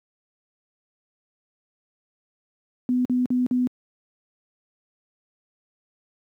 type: tone bursts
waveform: sine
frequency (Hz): 249.7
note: B3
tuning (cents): +19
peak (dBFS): -18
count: 4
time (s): 2.89-3.671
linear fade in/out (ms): 0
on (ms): 160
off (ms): 47
effects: high-pass 150 Hz 12 dB/octave + 10-bit